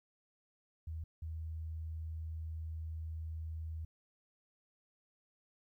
sine tone bursts at uneven times, 80.1 Hz, E2, 49 cents flat, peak -39 dBFS, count 2, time 0.87-1.04 / 1.22-3.85 s, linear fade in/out 5 ms, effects 13-bit

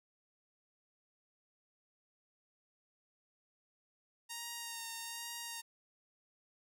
5% pulse tone with vibrato, 929 Hz, A#5, 6 cents flat, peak -30 dBFS, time 4.29-5.62 s, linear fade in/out 20 ms, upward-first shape sine, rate 1.2 Hz, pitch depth 21 cents each way, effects none

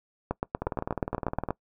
two click trains, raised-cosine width 1 ms, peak -16 / -13 dBFS, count 18 / 11, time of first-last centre 0.62-1.487 / 0.31-1.506 s, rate 19.6 / 8.36 Hz, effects noise-tail reverb RT60 0.1 s tail -23 dB re dry

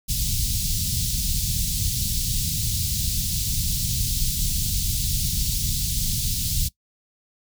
pink band-stop noise, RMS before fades -24 dBFS, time 0.08-6.69 s, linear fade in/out 20 ms, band 160 to 3900 Hz, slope 24 dB/octave, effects noise-tail reverb RT60 0.1 s tail -20 dB re dry

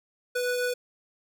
square tone pair together, 493.9 / 1474.9 Hz, B4 / F#6, 0 / -6 cents, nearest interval octave + perfect fifth, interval 1894 cents, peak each -27 / -34 dBFS, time 0.35-0.74 s, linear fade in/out 10 ms, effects none

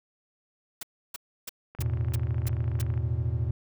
white noise bursts, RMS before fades -36 dBFS, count 7, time 0.81-2.817 s, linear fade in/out 5 ms, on 21 ms, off 310 ms
click train, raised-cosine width 0.5 ms, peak -31 dBFS, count 34, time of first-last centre 1.75-2.977 s, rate 26.9 Hz
triangle chord, E suspended fourth, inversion none, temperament equal with one note detuned, 82.03 / 110 / 123.47 Hz, E2 / A2 / B2, -8 / 0 / 0 cents, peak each -28 dBFS, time 1.79-3.51 s, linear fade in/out 5 ms
effects none

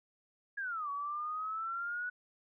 sine exponential two-way sweep, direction down then up, 1678 to 1124 to 1481 Hz, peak -35 dBFS, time 0.57-2.1 s, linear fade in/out 10 ms, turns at 0.9 s, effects none

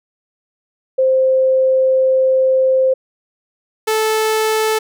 sine / sawtooth tone pair in turn, 523.3 / 437 Hz, C5 / A4, 0 / -12 cents, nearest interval minor third, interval 312 cents, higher first, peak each -10 dBFS, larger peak neither, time 0.98-2.94 / 3.87-4.79 s, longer first, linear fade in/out 10 ms, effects none

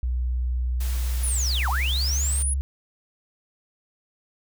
sine tone with pitch glide, 61.74 to 67.72 Hz, B1 to C#2, 0 to -40 cents, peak -22 dBFS, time 0.03-2.61 s, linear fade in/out 0 ms, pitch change +160 cents, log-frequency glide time 1.18-2.04 s
white noise, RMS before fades -38 dBFS, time 0.8-2.43 s, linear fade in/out 10 ms
sine linear two-way sweep, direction down then up, 10570 to 722 to 10570 Hz, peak -25 dBFS, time 1.23-2.54 s, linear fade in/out 5 ms, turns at 1.69 s
effects none

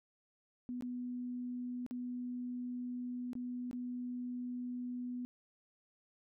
sine tone with dropouts, 246.9 Hz, B3, in tune, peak -38 dBFS, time 0.69-5.25 s, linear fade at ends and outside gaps 0 ms, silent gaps 0.809-0.823 / 1.864-1.91 / 3.332-3.353 / 3.712-3.73 s, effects none

